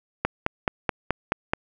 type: click train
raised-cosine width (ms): 0.5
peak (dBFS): -6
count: 7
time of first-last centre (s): 0.25-1.535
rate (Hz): 4.67
effects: none

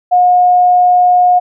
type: tone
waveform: sine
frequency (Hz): 720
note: F#5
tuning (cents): -47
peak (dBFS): -5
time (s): 0.11-1.4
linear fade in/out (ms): 20
effects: none

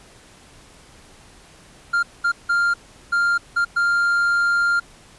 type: tone bursts at uneven times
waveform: triangle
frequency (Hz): 1396.9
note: F6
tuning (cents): 0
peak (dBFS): -14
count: 6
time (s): 1.93-2.03 / 2.24-2.32 / 2.49-2.74 / 3.12-3.38 / 3.56-3.65 / 3.76-4.8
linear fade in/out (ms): 10
effects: pink hiss -48 dBFS RMS until 5.18 s + resampled to 24000 Hz

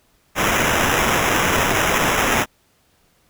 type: noise with sample-and-hold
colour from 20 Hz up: white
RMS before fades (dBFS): -18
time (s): 0.35-2.46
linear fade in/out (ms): 50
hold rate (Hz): 4410
effects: pink hiss -60 dBFS RMS until 3.29 s

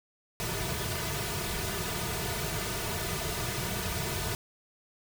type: noise with comb filter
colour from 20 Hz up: pink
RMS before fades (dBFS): -33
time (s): 0.4-4.35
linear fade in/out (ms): 0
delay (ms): 3.7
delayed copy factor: -0.85
effects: none

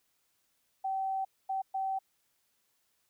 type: tone bursts at uneven times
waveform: sine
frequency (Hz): 770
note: G5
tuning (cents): -31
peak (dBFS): -30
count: 3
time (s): 0.84-1.25 / 1.49-1.62 / 1.74-1.99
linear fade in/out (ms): 10
effects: white hiss -75 dBFS RMS until 3.09 s

